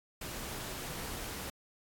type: noise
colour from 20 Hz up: pink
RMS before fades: -41 dBFS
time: 0.21-1.5 s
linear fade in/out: 5 ms
effects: AAC 64 kbps